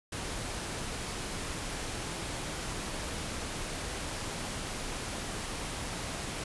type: noise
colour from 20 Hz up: pink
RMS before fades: -37 dBFS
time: 0.12-6.44 s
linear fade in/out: 5 ms
effects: resampled to 24000 Hz